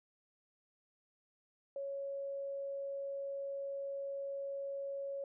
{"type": "tone", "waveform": "sine", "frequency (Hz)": 554.4, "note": "C#5", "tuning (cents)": 0, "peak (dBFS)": -38, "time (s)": [1.76, 5.24], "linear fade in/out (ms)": 2, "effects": []}